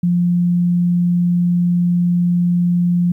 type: tone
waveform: sine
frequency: 175.3 Hz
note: F3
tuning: 7 cents sharp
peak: -12 dBFS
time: 0.03-3.12 s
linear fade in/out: 5 ms
effects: 9-bit